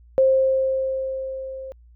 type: tone with level ramp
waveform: sine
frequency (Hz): 529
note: C5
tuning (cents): +19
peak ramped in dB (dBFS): -12 to -32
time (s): 0.18-1.72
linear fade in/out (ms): 0
effects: added 59 Hz sine -47 dBFS peak until 1.95 s